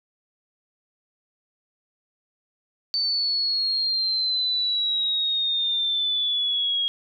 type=exponential sweep; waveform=sine; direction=down; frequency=4549 to 3277 Hz; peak=-21 dBFS; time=2.94-6.88 s; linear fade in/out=0 ms; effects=none